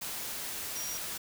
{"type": "tone in noise", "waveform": "sine", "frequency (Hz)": 5720, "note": "F8", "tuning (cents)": 41, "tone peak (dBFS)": -38, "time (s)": [0.75, 0.98], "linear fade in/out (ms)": 10, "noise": "white", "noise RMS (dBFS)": -38, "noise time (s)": [0.01, 1.18], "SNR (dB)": -3, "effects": []}